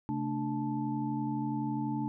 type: tone cluster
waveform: sine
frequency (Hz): 134.2 / 223 / 295 / 874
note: C3 / A3 / D4 / A5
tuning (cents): +44 / +23 / +8 / -12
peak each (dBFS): -37 / -35 / -34 / -39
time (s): 0.09-2.08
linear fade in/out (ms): 0
effects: none